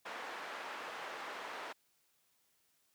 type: band-pass noise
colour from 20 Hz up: white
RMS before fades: -45 dBFS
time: 0.05-1.73 s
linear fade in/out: 10 ms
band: 480 to 1600 Hz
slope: 12 dB/octave
effects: white hiss -75 dBFS RMS until 2.94 s + high-pass 60 Hz 12 dB/octave